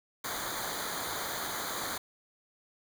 pink noise with comb filter, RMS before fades -36 dBFS, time 0.24-1.98 s, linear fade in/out 5 ms, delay 0.37 ms, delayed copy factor -0.9, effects none

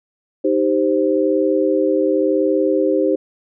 sine chord, C minor, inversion first, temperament equal, 311.1 / 392 / 523.3 Hz, Eb4 / G4 / C5, 0 / 0 / 0 cents, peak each -18 dBFS, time 0.44-3.16 s, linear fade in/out 10 ms, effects none

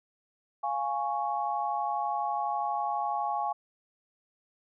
sine chord, Db major, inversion first, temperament equal, 698.5 / 830.6 / 1108.7 Hz, F5 / Ab5 / Db6, 0 / 0 / 0 cents, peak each -34 / -30 / -34 dBFS, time 0.63-3.53 s, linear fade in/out 10 ms, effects none

